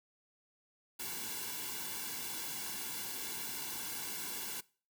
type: noise with comb filter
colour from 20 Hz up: white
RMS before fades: -41 dBFS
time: 0.99-4.61 s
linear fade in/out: 10 ms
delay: 1.6 ms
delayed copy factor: -0.8
effects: noise-tail reverb RT60 0.4 s tail -22 dB re dry